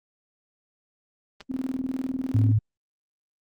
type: clicks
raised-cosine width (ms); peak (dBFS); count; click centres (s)
0.2; -24; 2; 1.406 / 1.411
type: tone with tremolo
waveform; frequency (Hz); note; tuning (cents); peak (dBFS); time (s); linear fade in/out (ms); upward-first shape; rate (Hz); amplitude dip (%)
sine; 261.5; C4; -1; -24; 1.49-2.53; 20; square; 20; 75
type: tone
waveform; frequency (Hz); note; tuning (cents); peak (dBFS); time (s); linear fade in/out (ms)
sine; 107.8; A2; -35; -17; 2.34-2.59; 10
effects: Opus 32 kbps